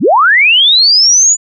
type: linear sweep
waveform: sine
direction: up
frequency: 119.6 to 7040 Hz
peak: -4 dBFS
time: 0-1.37 s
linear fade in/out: 50 ms
effects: none